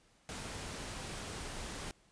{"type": "noise", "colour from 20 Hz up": "pink", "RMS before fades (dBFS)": -43, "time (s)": [0.29, 1.91], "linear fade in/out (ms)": 0, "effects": ["pink hiss -68 dBFS RMS until 2.11 s", "resampled to 22050 Hz"]}